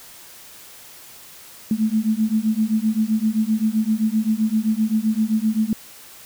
sine beating tone pair, 214.6 / 222.3 Hz, A3 / A3, -43 / +18 cents, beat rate 7.7 Hz, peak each -20 dBFS, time 1.71-5.73 s, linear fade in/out 2 ms, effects white hiss -43 dBFS RMS until 6.25 s

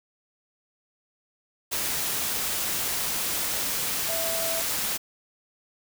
sine tone in noise, 659.3 Hz, E5, in tune, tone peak -31 dBFS, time 4.08-4.62 s, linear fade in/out 20 ms, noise white, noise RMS -28 dBFS, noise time 1.71-4.98 s, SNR -6 dB, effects none

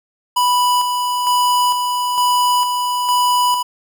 square tone with tremolo, 987 Hz, B5, 1 cent flat, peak -13 dBFS, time 0.36-3.63 s, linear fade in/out 10 ms, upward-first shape square, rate 1.1 Hz, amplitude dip 40%, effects none

